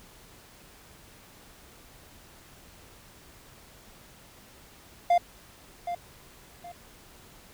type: tone with echo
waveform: triangle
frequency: 698.5 Hz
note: F5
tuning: in tune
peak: -16 dBFS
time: 5.1-5.18 s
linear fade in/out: 5 ms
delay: 770 ms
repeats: 2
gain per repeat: -11 dB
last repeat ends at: 6.72 s
effects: pink hiss -53 dBFS RMS until 7.53 s